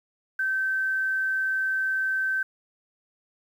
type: tone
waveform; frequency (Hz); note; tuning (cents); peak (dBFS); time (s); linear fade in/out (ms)
sine; 1546; G6; -24; -23; 0.39-2.43; 5
effects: 9-bit